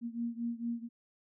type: beating tone pair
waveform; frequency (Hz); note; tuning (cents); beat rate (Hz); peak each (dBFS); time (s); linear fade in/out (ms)
sine; 233.1 / 237.5; A#3 / A#3; 0 / +33; 4.4; -36 / -38; 0.01-0.89; 50
effects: none